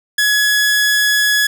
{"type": "tone", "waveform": "sawtooth", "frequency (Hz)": 1688, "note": "G#6", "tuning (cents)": 28, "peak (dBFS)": -8, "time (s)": [0.18, 1.47], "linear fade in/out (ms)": 5, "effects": []}